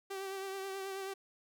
sawtooth tone with vibrato, 387.5 Hz, G4, 20 cents flat, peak -35 dBFS, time 0.1-1.14 s, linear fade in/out 10 ms, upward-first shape triangle, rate 9.3 Hz, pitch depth 35 cents each way, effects none

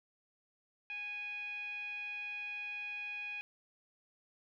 10% pulse tone with low-pass filter, 826 Hz, G#5, 10 cents flat, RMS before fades -42 dBFS, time 0.9-3.41 s, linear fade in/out 0 ms, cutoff 2500 Hz, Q 9.1, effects none

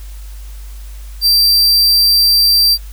45% pulse tone, 4699 Hz, D8, in tune, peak -7 dBFS, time 1.21-2.78 s, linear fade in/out 50 ms, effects added 50 Hz sine -27 dBFS peak until 2.92 s + white hiss -43 dBFS RMS until 2.92 s

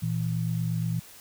sine tone pair together, 116.5 / 165.1 Hz, A#2 / E3, -1 / +3 cents, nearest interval tritone, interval 604 cents, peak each -28 dBFS, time 0.02-1 s, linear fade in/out 10 ms, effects white hiss -49 dBFS RMS until 1.2 s

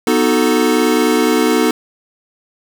square chord, B dominant seventh, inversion none, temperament equal, 246.9 / 311.1 / 370 / 440 Hz, B3 / D#4 / F#4 / A4, 0 / 0 / 0 / 0 cents, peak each -17 / -17 / -20 / -17 dBFS, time 0.07-1.71 s, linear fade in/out 2 ms, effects none

